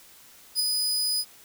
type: tone with ADSR envelope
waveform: sawtooth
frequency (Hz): 4978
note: D#8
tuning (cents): 0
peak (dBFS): -17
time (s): 0.55-1.25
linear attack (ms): 48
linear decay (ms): 6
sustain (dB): -4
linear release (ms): 54
effects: white hiss -52 dBFS RMS until 1.44 s